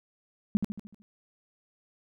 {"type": "tone with echo", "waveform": "sine", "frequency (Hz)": 207.7, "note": "G#3", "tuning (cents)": 0, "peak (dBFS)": -18, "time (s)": [0.55, 0.57], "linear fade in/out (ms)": 0, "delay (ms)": 75, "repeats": 6, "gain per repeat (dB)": -6, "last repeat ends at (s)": 1.02, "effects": []}